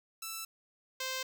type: tone pair in turn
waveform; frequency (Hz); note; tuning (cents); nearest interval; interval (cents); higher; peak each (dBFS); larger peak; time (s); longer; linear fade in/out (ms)
5% pulse; 1324 / 521.2; E6 / C5; +7 / -7; octave + major third; 1614; first; -27 / -23; second; 0.22-0.45 / 1-1.23; neither; 5
effects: none